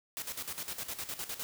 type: noise with tremolo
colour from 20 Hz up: white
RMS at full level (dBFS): -38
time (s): 0.17-1.43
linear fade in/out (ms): 0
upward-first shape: square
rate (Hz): 9.8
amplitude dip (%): 70
effects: none